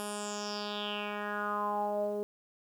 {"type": "tone with low-pass filter sweep", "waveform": "10% pulse", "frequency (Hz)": 207.1, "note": "G#3", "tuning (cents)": -5, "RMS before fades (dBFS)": -35, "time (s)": [0, 2.23], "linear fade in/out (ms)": 0, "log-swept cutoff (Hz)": [11000, 460], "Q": 5.2, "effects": ["10-bit"]}